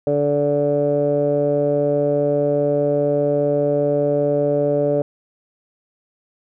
15% pulse tone with low-pass filter, 144.9 Hz, D3, 23 cents flat, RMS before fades -18 dBFS, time 0.07-5.02 s, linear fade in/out 2 ms, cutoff 540 Hz, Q 6.5, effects none

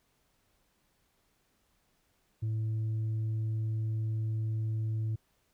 sine tone with tanh clipping, 110 Hz, A2, in tune, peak -30 dBFS, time 2.42-5.16 s, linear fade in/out 10 ms, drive 2 dB, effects pink hiss -73 dBFS RMS until 5.53 s

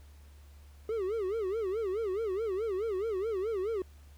triangle tone with vibrato, 411.7 Hz, G#4, 15 cents flat, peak -28 dBFS, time 0.89-3.82 s, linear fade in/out 2 ms, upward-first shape sine, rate 4.7 Hz, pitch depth 200 cents each way, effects added 72 Hz sine -51 dBFS peak until 4.17 s + pink hiss -64 dBFS RMS until 4.17 s

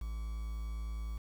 triangle tone with quantisation, 54.9 Hz, A1, 3 cents flat, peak -34 dBFS, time 0.01-1.18 s, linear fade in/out 5 ms, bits 9, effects none

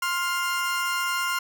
30% pulse tone pair together, 1051 / 1402.9 Hz, C6 / F6, +7 / +7 cents, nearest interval perfect fourth, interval 500 cents, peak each -25 / -24 dBFS, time 0.02-1.39 s, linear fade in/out 5 ms, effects none

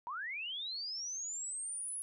sine linear sweep, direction up, 910 to 10548 Hz, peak -38 dBFS, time 0.07-2.02 s, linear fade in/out 0 ms, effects none

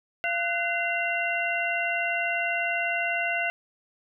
harmonic tone with a mistuned harmonic, 688 Hz, F5, 26 cents flat, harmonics 1 / 2 / 3 / 4, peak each -30 / -30 / -30 / -30 dBFS, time 0.24-3.5 s, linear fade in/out 0 ms, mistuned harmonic 2, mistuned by +140 cents, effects none

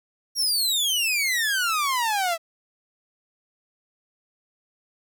sawtooth exponential sweep, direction down, 5700 to 645 Hz, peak -18 dBFS, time 0.35-2.38 s, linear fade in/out 50 ms, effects none

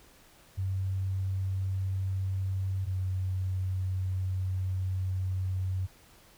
sine tone pair in turn, 95.3 / 93.5 Hz, G2 / F#2, -48 / +19 cents, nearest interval unison, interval 33 cents, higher first, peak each -28 dBFS, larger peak neither, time 0.57-2.86 / 2.86-5.87 s, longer second, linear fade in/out 20 ms, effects pink hiss -58 dBFS RMS until 6.37 s

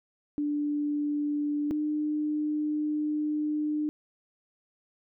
sine tone pair in turn, 293.7 / 301.4 Hz, D4 / D4, 0 / +45 cents, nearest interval unison, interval 45 cents, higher second, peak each -26 dBFS, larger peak neither, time 0.38-1.71 / 1.71-3.89 s, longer second, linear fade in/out 0 ms, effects none

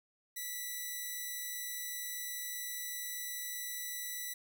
5% pulse tone, 1967 Hz, B6, 7 cents flat, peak -28 dBFS, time 0.36-4.34 s, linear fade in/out 10 ms, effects none

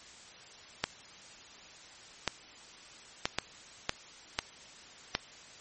clicks, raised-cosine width 0.2 ms, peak -10 dBFS, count 7, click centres 0.84 / 2.277 / 3.255 / 3.386 / 3.894 / 4.389 / 5.151 s, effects white hiss -52 dBFS RMS until 5.6 s + MP3 32 kbps

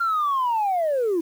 sine linear sweep, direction down, 1396.9 to 314.9 Hz, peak -18 dBFS, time 0-1.21 s, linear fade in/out 10 ms, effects tanh soft clip ceiling -17 dBFS + 8-bit

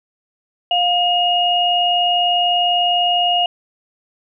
sine tone pair together, 707 / 2862 Hz, F5 / F7, +21 / +42 cents, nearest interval 2 octaves, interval 2421 cents, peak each -16 dBFS, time 0.71-3.46 s, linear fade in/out 2 ms, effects none

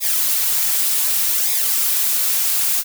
blue noise with flanger, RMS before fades -18 dBFS, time 0-2.84 s, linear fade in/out 50 ms, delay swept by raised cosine 0.67 to 6.57 ms, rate 0.66 Hz, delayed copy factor -0.7, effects none

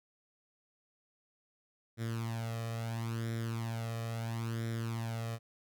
sawtooth tone with flanger, 114.5 Hz, A#2, 31 cents flat, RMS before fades -37 dBFS, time 1.97-5.39 s, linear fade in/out 50 ms, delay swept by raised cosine 0.54 to 1.64 ms, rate 0.74 Hz, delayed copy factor +0.7, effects none

